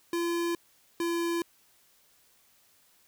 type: tone pair in turn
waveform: square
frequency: 341.4 / 339.6 Hz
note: F4 / F4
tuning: -39 / -48 cents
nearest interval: unison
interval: 9 cents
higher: first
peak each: -28 / -28 dBFS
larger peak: neither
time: 0.13-0.55 / 1-1.42 s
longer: neither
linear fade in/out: 2 ms
effects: white hiss -64 dBFS RMS until 3.07 s